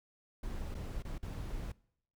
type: noise with dropouts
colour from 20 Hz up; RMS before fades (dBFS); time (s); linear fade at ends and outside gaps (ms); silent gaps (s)
brown; -40; 0.43-1.72; 5; 0.744-0.749 / 1.024-1.049 / 1.181-1.227
effects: noise-tail reverb RT60 0.7 s tail -23 dB re dry